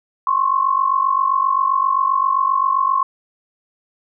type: tone pair together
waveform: sine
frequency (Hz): 1052.4 / 1100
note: C6 / C#6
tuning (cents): +10 / -14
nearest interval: minor second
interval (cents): 76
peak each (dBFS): -17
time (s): 0.27-3.03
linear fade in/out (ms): 2
effects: none